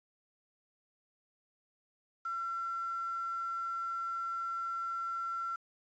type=tone with quantisation; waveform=sine; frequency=1356 Hz; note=E6; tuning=49 cents sharp; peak=-34 dBFS; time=2.25-5.56 s; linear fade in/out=5 ms; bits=9; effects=resampled to 16000 Hz